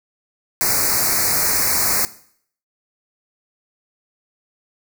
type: band-stop noise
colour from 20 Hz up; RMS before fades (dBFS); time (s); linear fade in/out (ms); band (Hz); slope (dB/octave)
white; -18; 0.61-2.05; 0; 2400 to 4200; 96
effects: noise-tail reverb RT60 0.6 s tail -17 dB re dry